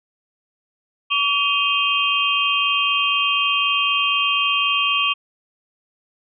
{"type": "tone cluster", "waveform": "sine", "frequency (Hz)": [1141, 2523, 2788, 3162], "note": ["C#6", "D#7", "F7", "G7"], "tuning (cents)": [50, 23, -4, 14], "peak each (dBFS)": -22, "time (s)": [1.1, 5.14], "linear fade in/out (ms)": 20, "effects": []}